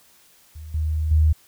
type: tone with level steps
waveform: sine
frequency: 77.78 Hz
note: D#2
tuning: in tune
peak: -34 / -20 / -13 dBFS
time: 0.55-1.33 s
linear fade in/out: 10 ms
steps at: 0.74 / 1.11 s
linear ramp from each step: 5 ms
effects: white hiss -55 dBFS RMS until 1.47 s